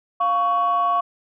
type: tone pair together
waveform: sine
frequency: 701 / 1117.1 Hz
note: F5 / C#6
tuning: +6 / +13 cents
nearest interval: minor sixth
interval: 807 cents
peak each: -21 / -17 dBFS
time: 0.2-1.01 s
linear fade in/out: 10 ms
effects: tanh soft clip ceiling -12 dBFS